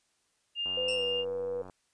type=tone; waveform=sine; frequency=2812 Hz; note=F7; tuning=11 cents sharp; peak=-30 dBFS; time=0.55-1.25 s; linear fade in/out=50 ms
type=click train; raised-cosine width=1 ms; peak=-33 dBFS; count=97; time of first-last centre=0.66-1.698 s; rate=92.5 Hz
type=tone with pitch glide; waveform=sine; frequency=508 to 487.3 Hz; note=B4 to B4; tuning=+49 to -23 cents; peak=-31 dBFS; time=0.77-1.62 s; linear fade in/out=5 ms; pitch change=-72 cents; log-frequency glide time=0.95-1.02 s
type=tone with exponential decay; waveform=sawtooth; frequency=2702 Hz; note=E7; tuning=42 cents sharp; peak=-28 dBFS; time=0.88-1.25 s; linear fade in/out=5 ms; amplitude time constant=79 ms
effects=white hiss -73 dBFS RMS until 1.93 s + resampled to 22050 Hz